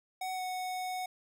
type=tone with pitch glide; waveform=square; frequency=747 to 738 Hz; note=F#5 to F#5; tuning=+16 to -5 cents; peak=-35 dBFS; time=0.21-1.06 s; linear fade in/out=5 ms; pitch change=-21 cents; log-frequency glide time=0.34-0.41 s; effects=none